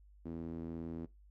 sawtooth tone with band-pass filter, 82.4 Hz, E2, in tune, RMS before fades -43 dBFS, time 0.25-1.06 s, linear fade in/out 10 ms, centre 280 Hz, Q 2.3, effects noise-tail reverb RT60 0.2 s tail -20 dB re dry + added 50 Hz sine -58 dBFS peak until 1.3 s

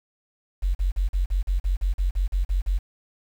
sine tone bursts, 45.75 Hz, F#1, 19 cents flat, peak -19 dBFS, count 13, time 0.62-2.79 s, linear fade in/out 20 ms, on 130 ms, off 40 ms, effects 8-bit

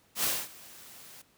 white noise with ADSR envelope, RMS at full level -27 dBFS, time 0.15-1.22 s, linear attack 88 ms, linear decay 240 ms, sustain -23 dB, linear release 7 ms, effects pink hiss -65 dBFS RMS until 1.37 s + high-pass 80 Hz 12 dB/octave

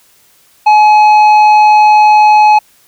triangle tone with tanh clipping, 848 Hz, G#5, 36 cents sharp, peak -4 dBFS, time 0.66-2.59 s, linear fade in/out 10 ms, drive 12 dB, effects white hiss -48 dBFS RMS until 2.87 s

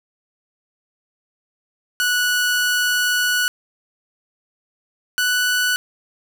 sawtooth tone pair in turn, 1473 / 1483.2 Hz, F#6 / F#6, -8 / +4 cents, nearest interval unison, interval 12 cents, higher second, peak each -13 dBFS, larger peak neither, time 2-3.48 / 5.18-5.76 s, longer first, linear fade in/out 0 ms, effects none

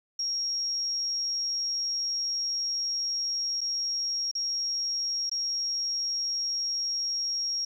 sine tone with dropouts, 5588 Hz, F8, in tune, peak -27 dBFS, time 0.19-7.65 s, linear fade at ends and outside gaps 5 ms, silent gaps 3.608-3.613 / 4.314-4.351 / 5.296-5.314 s, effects 10-bit

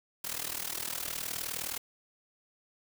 white noise with amplitude modulation, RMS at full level -33 dBFS, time 0.24-1.78 s, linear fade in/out 5 ms, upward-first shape sine, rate 39.4 Hz, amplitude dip 85%, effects none

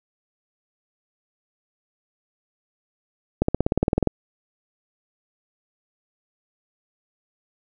accelerating click train, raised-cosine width 2 ms, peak -5 dBFS, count 13, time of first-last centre 3.42-4.073 s, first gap 64 ms, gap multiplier 0.97, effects none

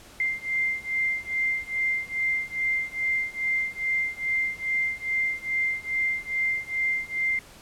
sine beating tone pair, 2093 / 2095.4 Hz, C7 / C7, 0 / +2 cents, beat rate 2.4 Hz, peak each -28 / -27 dBFS, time 0.2-7.39 s, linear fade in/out 2 ms, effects pink hiss -49 dBFS RMS until 7.61 s + low-pass 12000 Hz 12 dB/octave

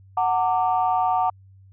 sine chord, Gb augmented, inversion none, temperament equal with one note detuned, 740 / 910 / 1174.7 Hz, Gb5 / Bb5 / D6, 0 / -42 / 0 cents, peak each -20 / -23 / -26 dBFS, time 0.17-1.3 s, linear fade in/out 5 ms, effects tanh soft clip ceiling -9 dBFS + added 96 Hz sine -47 dBFS peak until 1.72 s

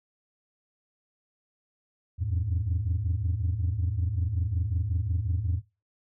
sine tone cluster, 81.7 / 87.1 / 107.6 Hz, E2 / F2 / A2, -15 / -4 / -38 cents, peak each -28 dBFS, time 2.18-5.62 s, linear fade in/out 50 ms, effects noise-tail reverb RT60 0.3 s tail -24 dB re dry + tanh soft clip ceiling -20 dBFS

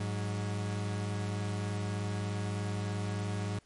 40% pulse tone pair together, 103.2 / 183.01 Hz, G#2 / F#3, -10 / -19 cents, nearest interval minor seventh, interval 991 cents, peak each -32 / -39 dBFS, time 0-3.59 s, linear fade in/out 5 ms, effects pink hiss -66 dBFS RMS until 3.65 s + MP3 48 kbps

